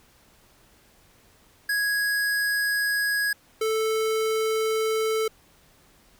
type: tone pair in turn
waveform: square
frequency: 1661.2 / 440 Hz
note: G#6 / A4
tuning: 0 / 0 cents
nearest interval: octave + major seventh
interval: 2300 cents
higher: first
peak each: -23 dBFS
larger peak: neither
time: 1.69-3.33 / 3.61-5.28 s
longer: second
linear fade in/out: 5 ms
effects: pink hiss -58 dBFS RMS until 6.19 s